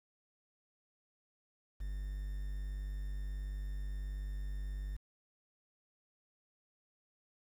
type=tone with quantisation; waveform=triangle; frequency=49.26 Hz; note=G1; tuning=9 cents sharp; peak=-35 dBFS; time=1.8-4.97 s; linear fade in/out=10 ms; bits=10; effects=none